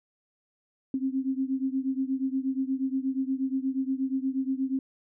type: beating tone pair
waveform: sine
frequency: 262.6 / 271 Hz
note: C4 / C#4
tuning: +6 / -39 cents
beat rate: 8.4 Hz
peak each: -28 / -30 dBFS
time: 0.94-4.79 s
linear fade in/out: 2 ms
effects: none